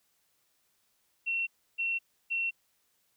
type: tone bursts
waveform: sine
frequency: 2718 Hz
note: F7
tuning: 48 cents flat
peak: -28 dBFS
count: 3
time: 1.26-2.51 s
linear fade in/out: 20 ms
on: 210 ms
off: 310 ms
effects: white hiss -73 dBFS RMS until 3.16 s